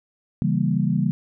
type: chord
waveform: sine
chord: C# diminished seventh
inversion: none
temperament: equal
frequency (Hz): 138.59 / 164.81 / 196 / 233.1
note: C#3 / E3 / G3 / Bb3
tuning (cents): 0 / 0 / 0 / 0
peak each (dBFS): -24 / -23 / -23 / -26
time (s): 0.42-1.11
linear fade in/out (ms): 0
effects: none